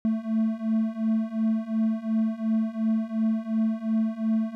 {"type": "beating tone pair", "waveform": "triangle", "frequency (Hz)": [220, 222.8], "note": ["A3", "A3"], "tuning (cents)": [0, 22], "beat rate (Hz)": 2.8, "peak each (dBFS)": [-25, -23], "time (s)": [0.05, 4.55], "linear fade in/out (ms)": 0, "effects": []}